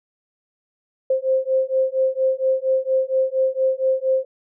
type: beating tone pair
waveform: sine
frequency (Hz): 523.3 / 527.6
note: C5 / C5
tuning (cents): 0 / +14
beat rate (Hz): 4.3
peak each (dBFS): -20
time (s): 1.1-4.25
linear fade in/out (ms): 5
effects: none